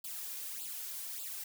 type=noise with flanger; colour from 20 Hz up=blue; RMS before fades=-42 dBFS; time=0.04-1.44 s; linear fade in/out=5 ms; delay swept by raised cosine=0.25 to 2.95 ms; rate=1.7 Hz; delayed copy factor=+0.85; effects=none